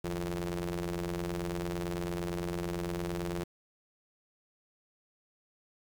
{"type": "ring-modulated tone", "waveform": "sawtooth", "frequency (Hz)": 88.9, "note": "F2", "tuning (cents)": 31, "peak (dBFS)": -26, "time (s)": [0.04, 3.44], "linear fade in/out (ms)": 5, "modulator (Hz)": 257, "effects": ["9-bit"]}